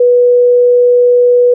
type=tone; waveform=sine; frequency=489.5 Hz; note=B4; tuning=15 cents flat; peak=-4 dBFS; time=0-1.54 s; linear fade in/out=5 ms; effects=none